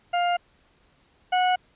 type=tone pair in turn; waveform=40% pulse; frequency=703 / 732.4 Hz; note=F5 / F#5; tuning=+11 / -18 cents; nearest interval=minor second; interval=71 cents; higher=second; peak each=-20 / -18 dBFS; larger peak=second; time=0.13-0.37 / 1.32-1.56 s; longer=neither; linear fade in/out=10 ms; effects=pink hiss -62 dBFS RMS until 1.75 s + resampled to 8000 Hz